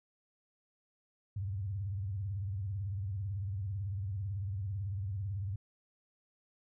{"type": "tone with vibrato", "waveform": "sine", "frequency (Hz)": 98, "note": "G2", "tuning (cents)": 0, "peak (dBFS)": -34, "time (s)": [1.36, 5.56], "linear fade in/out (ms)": 5, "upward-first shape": "sine", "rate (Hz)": 18, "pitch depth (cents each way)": 160, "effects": []}